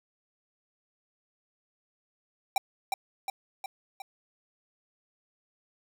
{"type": "tone with echo", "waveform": "square", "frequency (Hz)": 782, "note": "G5", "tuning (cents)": -4, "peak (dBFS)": -23, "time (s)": [2.56, 2.58], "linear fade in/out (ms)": 2, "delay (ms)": 360, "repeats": 4, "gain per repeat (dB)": -4, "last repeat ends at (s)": 4.02, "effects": []}